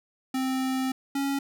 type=tone pair in turn; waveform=square; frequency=261.6 / 276.9 Hz; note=C4 / C#4; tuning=0 / -2 cents; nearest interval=minor second; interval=98 cents; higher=second; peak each=-26 dBFS; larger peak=neither; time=0.34-0.92 / 1.15-1.39 s; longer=first; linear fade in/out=5 ms; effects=none